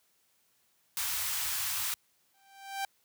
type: band-stop noise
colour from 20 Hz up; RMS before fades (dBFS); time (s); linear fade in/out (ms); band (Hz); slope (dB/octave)
white; -33; 0.97-1.94; 0; 100 to 860; 24
type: tone with exponential growth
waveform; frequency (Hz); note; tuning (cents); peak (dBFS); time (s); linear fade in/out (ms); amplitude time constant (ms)
sawtooth; 784; G5; 0; -26; 2.34-2.85; 2; 110
effects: white hiss -71 dBFS RMS until 3.04 s + high-pass 60 Hz 12 dB/octave